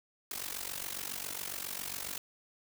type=noise with amplitude modulation; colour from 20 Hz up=white; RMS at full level=-36 dBFS; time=0.31-2.18 s; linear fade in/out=2 ms; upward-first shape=sine; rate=47.3 Hz; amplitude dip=85%; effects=none